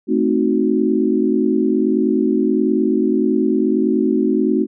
sine chord, A diminished seventh, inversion none, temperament equal, 220 / 261.6 / 311.1 / 370 Hz, A3 / C4 / Eb4 / Gb4, 0 / 0 / 0 / 0 cents, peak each -19 dBFS, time 0.07-4.67 s, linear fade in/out 50 ms, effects none

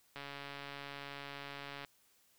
click train, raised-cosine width 0.3 ms, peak -29 dBFS, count 239, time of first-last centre 0.16-1.848 s, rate 141 Hz, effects white hiss -70 dBFS RMS until 2.38 s

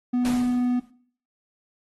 triangle tone, 246.9 Hz, B3, in tune, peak -18 dBFS, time 0.13-0.8 s, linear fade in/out 10 ms
pink noise with exponential decay, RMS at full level -31 dBFS, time 0.25-0.9 s, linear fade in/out 0 ms, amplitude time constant 140 ms
effects noise-tail reverb RT60 0.5 s tail -17 dB re dry + AAC 32 kbps

